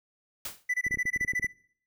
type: noise with exponential decay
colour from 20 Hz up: white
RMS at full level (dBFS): -32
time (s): 0.45-0.64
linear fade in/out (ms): 5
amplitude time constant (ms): 41
type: tone bursts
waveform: triangle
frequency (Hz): 1989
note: B6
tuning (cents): +12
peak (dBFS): -23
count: 11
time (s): 0.69-1.47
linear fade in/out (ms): 10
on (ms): 50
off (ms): 23
type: clicks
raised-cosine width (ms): 3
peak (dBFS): -28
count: 11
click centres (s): 0.866 / 0.91 / 0.943 / 0.973 / 1.055 / 1.162 / 1.211 / 1.248 / 1.335 / 1.397 / 1.445
effects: noise-tail reverb RT60 0.6 s tail -21 dB re dry